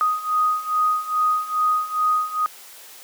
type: beating tone pair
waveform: sine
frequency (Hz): 1244.5 / 1246.9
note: D#6 / D#6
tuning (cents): 0 / +3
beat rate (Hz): 2.4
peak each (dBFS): -23 / -20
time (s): 0.01-2.46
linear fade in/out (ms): 0
effects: white hiss -43 dBFS RMS until 3.03 s + high-pass 400 Hz 12 dB/octave